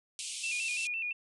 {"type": "band-pass noise", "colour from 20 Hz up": "white", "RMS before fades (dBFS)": -40, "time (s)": [0.19, 0.87], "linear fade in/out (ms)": 0, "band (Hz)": [2300, 9900], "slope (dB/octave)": 96}
{"type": "tone with vibrato", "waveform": "sine", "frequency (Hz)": 2558, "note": "D#7", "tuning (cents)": 47, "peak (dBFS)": -32, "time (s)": [0.43, 1.13], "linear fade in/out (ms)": 10, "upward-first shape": "square", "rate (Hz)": 5.9, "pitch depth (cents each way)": 78}
{"effects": []}